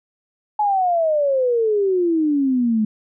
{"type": "exponential sweep", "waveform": "sine", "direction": "down", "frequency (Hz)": [855, 211.5], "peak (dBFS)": -15, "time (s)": [0.59, 2.85], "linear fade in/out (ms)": 5, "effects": []}